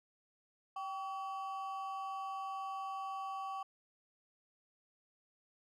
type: ring-modulated tone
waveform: triangle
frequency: 956 Hz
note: A#5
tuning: 43 cents sharp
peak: -34 dBFS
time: 0.76-3.63 s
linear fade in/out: 5 ms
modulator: 179 Hz
effects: none